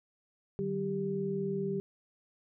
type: tone cluster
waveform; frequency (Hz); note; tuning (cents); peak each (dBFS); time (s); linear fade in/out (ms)
sine; 150.5 / 190.7 / 395.2; D3 / G3 / G4; +43 / -47 / +14; -39 / -35 / -33; 0.59-1.8; 0
effects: none